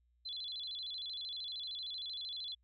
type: tone with vibrato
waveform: sine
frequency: 3733 Hz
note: A#7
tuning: 2 cents sharp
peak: -40 dBFS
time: 0.25-2.55 s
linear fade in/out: 10 ms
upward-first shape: square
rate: 13 Hz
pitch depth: 150 cents each way
effects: added 60 Hz sine -70 dBFS peak until 2.63 s